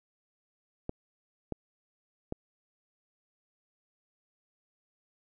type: clicks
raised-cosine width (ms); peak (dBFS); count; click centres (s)
2; -20; 3; 0.894 / 1.523 / 2.324
effects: none